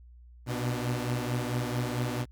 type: tone cluster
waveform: sawtooth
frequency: 121.3 / 125.8 / 296.6 Hz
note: B2 / B2 / D4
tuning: -31 / +32 / +17 cents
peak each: -27 / -30 / -34 dBFS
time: 0.46-2.26 s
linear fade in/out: 50 ms
effects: added 60 Hz sine -49 dBFS peak until 2.31 s